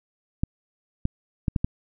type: clicks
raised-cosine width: 5 ms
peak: -10 dBFS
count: 5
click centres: 0.435 / 1.054 / 1.482 / 1.562 / 1.645 s
effects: none